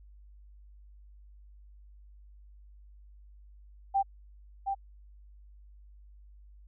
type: tone with echo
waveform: sine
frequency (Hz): 787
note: G5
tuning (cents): +7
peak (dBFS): -23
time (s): 3.94-4.03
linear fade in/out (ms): 20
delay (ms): 720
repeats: 1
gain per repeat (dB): -5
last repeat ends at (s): 4.75
effects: added 50 Hz sine -51 dBFS peak until 6.67 s